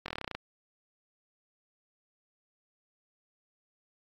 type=slowing click train; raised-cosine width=0.3 ms; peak=-19 dBFS; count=11; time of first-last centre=0.06-0.35 s; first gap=22 ms; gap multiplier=1.06; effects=AAC 64 kbps